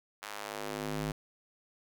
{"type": "tone with high-pass filter sweep", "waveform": "square", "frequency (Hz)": 51.8, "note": "G#1", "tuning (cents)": -4, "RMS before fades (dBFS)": -38, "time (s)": [0.22, 1.12], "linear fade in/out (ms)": 5, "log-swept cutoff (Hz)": [1200, 120], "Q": 0.91, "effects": []}